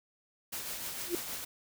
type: noise with tremolo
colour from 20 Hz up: white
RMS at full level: -38 dBFS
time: 0.52-1.45 s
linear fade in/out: 10 ms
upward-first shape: sine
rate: 6.5 Hz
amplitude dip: 35%
type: tone with exponential growth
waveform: sine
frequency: 347.6 Hz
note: F4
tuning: 8 cents flat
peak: -25 dBFS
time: 1.04-1.15 s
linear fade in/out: 2 ms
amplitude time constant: 23 ms
effects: none